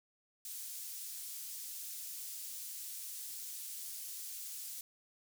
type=high-pass noise; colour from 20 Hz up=pink; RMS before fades=-45 dBFS; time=0.45-4.81 s; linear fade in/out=2 ms; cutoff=7300 Hz; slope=12 dB/octave; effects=none